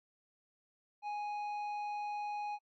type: tone with tanh clipping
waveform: sine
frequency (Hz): 830.6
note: G#5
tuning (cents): 0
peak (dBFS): -38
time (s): 1.02-2.59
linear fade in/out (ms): 50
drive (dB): 8
effects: AAC 48 kbps